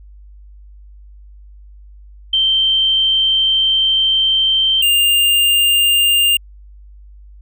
sine / square tone pair in turn, 3127 / 2804 Hz, G7 / F7, -5 / +6 cents, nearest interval major second, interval 189 cents, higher first, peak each -11 dBFS, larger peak neither, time 2.33-4.82 / 4.82-6.37 s, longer first, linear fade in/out 5 ms, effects added 50 Hz sine -37 dBFS peak until 7.41 s

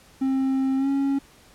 triangle tone with pitch glide, 266.2 to 275.7 Hz, C4 to C#4, +30 to -9 cents, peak -18 dBFS, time 0.21-1.19 s, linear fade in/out 10 ms, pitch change +61 cents, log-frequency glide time 0.77-0.88 s, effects pink hiss -53 dBFS RMS until 1.54 s + low-pass 12000 Hz 12 dB/octave

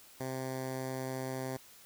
10% pulse tone with notch filter, 130.81 Hz, C3, in tune, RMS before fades -38 dBFS, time 0.2-1.57 s, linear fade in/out 5 ms, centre 2900 Hz, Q 1.2, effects white hiss -57 dBFS RMS until 1.85 s

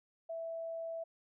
sine tone, 659.3 Hz, E5, in tune, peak -38 dBFS, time 0.29-1.04 s, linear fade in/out 10 ms, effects none

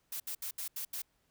blue noise bursts at uneven times, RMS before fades -39 dBFS, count 6, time 0.12-0.2 / 0.27-0.35 / 0.42-0.51 / 0.58-0.68 / 0.76-0.85 / 0.93-1.02 s, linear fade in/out 5 ms, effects pink hiss -75 dBFS RMS until 1.3 s

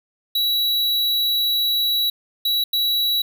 square tone bursts at uneven times, 3911 Hz, B7, 18 cents flat, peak -18 dBFS, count 3, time 0.35-2.1 / 2.45-2.64 / 2.73-3.22 s, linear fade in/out 5 ms, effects none

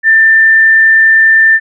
sine tone, 1785 Hz, A6, 24 cents sharp, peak -3 dBFS, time 0.03-1.6 s, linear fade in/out 50 ms, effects none

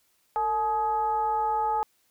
sine tone with frequency modulation, 855 Hz, A5, 50 cents flat, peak -23 dBFS, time 0.36-1.83 s, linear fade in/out 0 ms, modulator 401 Hz, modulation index 0.58, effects white hiss -68 dBFS RMS until 2.1 s

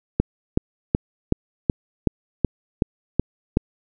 click train, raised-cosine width 3 ms, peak -3 dBFS, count 10, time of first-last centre 0.2-3.571 s, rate 2.67 Hz, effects none

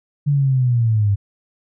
sine linear sweep, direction down, 146.6 to 98 Hz, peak -13 dBFS, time 0.26-1.16 s, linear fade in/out 20 ms, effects none

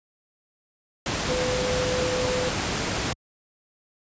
sine tone in noise, 504 Hz, B4, 35 cents sharp, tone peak -25 dBFS, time 1.29-2.49 s, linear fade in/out 2 ms, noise pink, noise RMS -26 dBFS, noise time 1.06-3.13 s, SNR -2 dB, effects high-pass 60 Hz 12 dB/octave + resampled to 16000 Hz

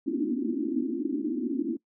pink band-pass noise, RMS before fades -29 dBFS, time 0.06-1.77 s, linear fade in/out 10 ms, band 230 to 350 Hz, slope 96 dB/octave, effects noise-tail reverb RT60 0.1 s tail -22 dB re dry

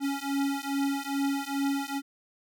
square beating tone pair, 276.7 / 279.1 Hz, C#4 / C#4, -3 / +12 cents, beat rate 2.4 Hz, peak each -31 dBFS, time 0-2.02 s, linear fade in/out 50 ms, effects none

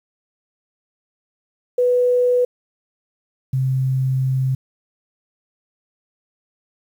sine tone pair in turn, 493.9 / 131.35 Hz, B4 / C3, 0 / +7 cents, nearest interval octave + major seventh, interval 2293 cents, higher first, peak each -13 / -16 dBFS, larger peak first, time 1.78-2.45 / 3.53-4.55 s, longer second, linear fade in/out 5 ms, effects 8-bit

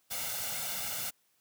white noise with comb filter, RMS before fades -36 dBFS, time 0.1-1.11 s, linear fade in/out 20 ms, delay 1.4 ms, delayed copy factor +0.7, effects white hiss -72 dBFS RMS until 1.4 s + high-pass 80 Hz 12 dB/octave

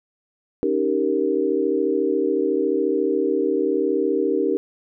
sine chord, Eb dominant seventh, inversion third, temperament equal, 277.2 / 311.1 / 392 / 466.2 Hz, Db4 / Eb4 / G4 / Bb4, 0 / 0 / 0 / 0 cents, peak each -26 / -24 / -22 / -23 dBFS, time 0.63-4.57 s, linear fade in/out 0 ms, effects none

